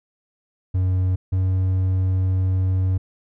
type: tone pair in turn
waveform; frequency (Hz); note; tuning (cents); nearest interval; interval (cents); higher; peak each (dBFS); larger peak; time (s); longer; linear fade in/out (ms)
triangle; 92.5 / 93.47; F#2 / F#2; 0 / +18; unison; 18; second; -15; neither; 0.74-1.16 / 1.32-2.98; second; 10
effects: none